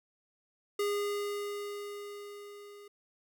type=tone with level ramp; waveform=square; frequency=409 Hz; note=G#4; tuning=26 cents flat; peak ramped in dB=-29 to -50 dBFS; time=0.79-2.88 s; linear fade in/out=5 ms; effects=none